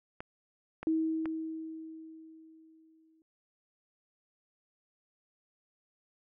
clicks, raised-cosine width 0.5 ms, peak -25 dBFS, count 3, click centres 0.205 / 0.83 / 1.257 s
sine tone with exponential decay, 320.1 Hz, D#4, 49 cents sharp, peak -25 dBFS, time 0.87-3.22 s, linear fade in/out 1 ms, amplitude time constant 510 ms
effects none

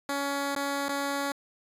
10% pulse tone with dropouts, 280.7 Hz, C#4, 22 cents sharp, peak -20 dBFS, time 0.09-1.32 s, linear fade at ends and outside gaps 2 ms, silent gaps 0.551-0.562 / 0.885-0.891 s, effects resampled to 32000 Hz

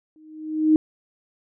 sine tone with exponential growth, 311.1 Hz, D#4, in tune, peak -10 dBFS, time 0.16-0.76 s, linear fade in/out 1 ms, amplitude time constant 130 ms, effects none

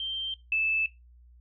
sine tone pair in turn, 3143 / 2627 Hz, G7 / E7, +4 / -7 cents, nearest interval minor third, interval 311 cents, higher first, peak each -30 / -23 dBFS, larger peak second, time 0-0.34 / 0.52-0.86 s, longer neither, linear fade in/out 2 ms, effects noise-tail reverb RT60 0.2 s tail -17 dB re dry + added 60 Hz sine -52 dBFS peak until 1.4 s

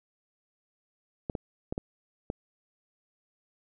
clicks, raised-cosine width 2 ms, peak -18 dBFS, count 5, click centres 1.298 / 1.352 / 1.725 / 1.779 / 2.301 s, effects none

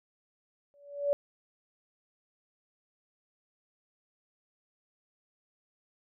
sine tone with exponential growth, 572 Hz, D5, 46 cents flat, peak -21 dBFS, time 0.74-1.13 s, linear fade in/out 0 ms, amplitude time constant 83 ms, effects none

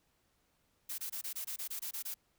blue noise bursts, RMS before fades -40 dBFS, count 11, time 0.89-2.143 s, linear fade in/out 10 ms, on 93 ms, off 23 ms, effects pink hiss -75 dBFS RMS until 2.38 s

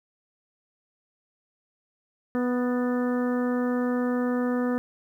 harmonic tone with a mistuned harmonic, 246.9 Hz, B3, in tune, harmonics 1 / 2 / 3 / 4 / 5 / 6 / 7, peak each -24 / -29 / -39 / -41 / -38 / -42 / -41 dBFS, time 2.35-4.78 s, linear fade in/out 0 ms, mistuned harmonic 7, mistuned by +34 cents, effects 10-bit

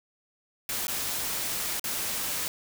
white noise with dropouts, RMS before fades -31 dBFS, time 0.69-2.48 s, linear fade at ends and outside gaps 1 ms, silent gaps 0.87-0.881 / 1.796-1.841 s, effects none

